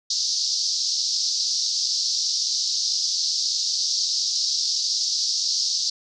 pink band-pass noise, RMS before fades -24 dBFS, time 0.1-5.9 s, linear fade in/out 5 ms, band 4400 to 5800 Hz, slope 48 dB/octave, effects none

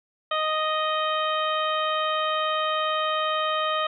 harmonic tone, 622.3 Hz, D#5, in tune, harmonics 1 / 2 / 3 / 4 / 5 / 6, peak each -28 / -25 / -34 / -37 / -32 / -36 dBFS, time 0.31-3.87 s, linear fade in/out 5 ms, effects none

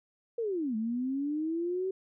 sine linear two-way sweep, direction down then up, 480.4 to 214.1 to 384.3 Hz, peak -29 dBFS, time 0.38-1.91 s, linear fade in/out 5 ms, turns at 0.76 s, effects none

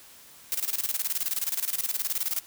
blue noise with tremolo, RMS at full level -27 dBFS, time 0.52-2.4 s, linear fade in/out 0 ms, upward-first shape square, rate 19 Hz, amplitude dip 80%, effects white hiss -51 dBFS RMS until 2.46 s

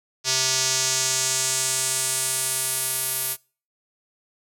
square tone with band-pass filter sweep, 130.81 Hz, C3, in tune, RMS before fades -24 dBFS, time 0.24-3.37 s, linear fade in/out 50 ms, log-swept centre 5600 to 12000 Hz, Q 2.2, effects noise-tail reverb RT60 0.4 s tail -26 dB re dry

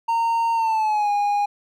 triangle tone with pitch glide, 920 to 819.6 Hz, A#5 to G#5, -23 to -23 cents, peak -16 dBFS, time 0.08-1.46 s, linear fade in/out 10 ms, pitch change -200 cents, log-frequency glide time 0.54-1.11 s, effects none

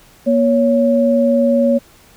sine tone pair together, 238.2 / 558.1 Hz, A#3 / C#5, +38 / +12 cents, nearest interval octave + minor third, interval 1474 cents, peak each -13 dBFS, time 0.26-1.79 s, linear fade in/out 20 ms, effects pink hiss -47 dBFS RMS until 2.16 s

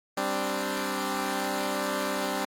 10% pulse chord, G suspended fourth, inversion none, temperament equal, 196 / 261.6 / 293.7 Hz, G3 / C4 / D4, 0 / 0 / 0 cents, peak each -24 dBFS, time 0.17-2.45 s, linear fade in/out 5 ms, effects AAC 64 kbps

